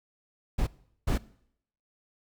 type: noise bursts at uneven times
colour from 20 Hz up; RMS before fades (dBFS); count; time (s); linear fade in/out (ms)
brown; -26; 2; 0.58-0.67 / 1.07-1.18; 10
effects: noise-tail reverb RT60 0.7 s tail -21 dB re dry